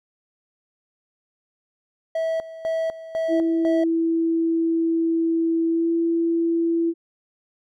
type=tone with tremolo; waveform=triangle; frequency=650 Hz; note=E5; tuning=24 cents flat; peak=-19 dBFS; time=2.15-3.84 s; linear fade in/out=5 ms; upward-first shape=square; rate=2 Hz; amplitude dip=80%
type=tone with pitch glide; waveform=sine; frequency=329.6 to 334 Hz; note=E4 to E4; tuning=0 to +23 cents; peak=-18 dBFS; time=3.28-6.94 s; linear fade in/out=50 ms; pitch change=+23 cents; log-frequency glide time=5.68-5.9 s
effects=none